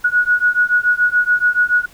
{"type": "beating tone pair", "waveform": "sine", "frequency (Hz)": [1456, 1463], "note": ["F#6", "F#6"], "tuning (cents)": [-28, -20], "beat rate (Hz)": 7, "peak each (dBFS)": -15, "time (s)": [0.04, 1.86], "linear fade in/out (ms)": 10, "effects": ["pink hiss -46 dBFS RMS until 1.93 s"]}